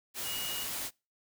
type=tone in noise; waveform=sine; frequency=2886 Hz; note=F#7; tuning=44 cents flat; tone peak=-38 dBFS; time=0.23-0.67 s; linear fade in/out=50 ms; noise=white; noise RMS=-37 dBFS; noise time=0.14-0.91 s; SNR=-4 dB; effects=noise-tail reverb RT60 0.3 s tail -26 dB re dry